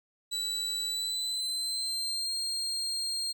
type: tone with pitch glide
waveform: 35% pulse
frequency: 3951 to 4210 Hz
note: B7 to C8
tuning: 0 to +10 cents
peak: -29 dBFS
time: 0.31-3.33 s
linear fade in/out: 20 ms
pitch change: +110 cents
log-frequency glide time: 0.86-2.36 s
effects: none